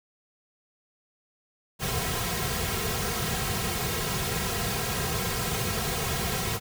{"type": "noise with comb filter", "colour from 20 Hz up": "pink", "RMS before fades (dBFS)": -29, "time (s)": [1.79, 6.6], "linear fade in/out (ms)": 50, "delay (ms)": 3.4, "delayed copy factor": -0.95, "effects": []}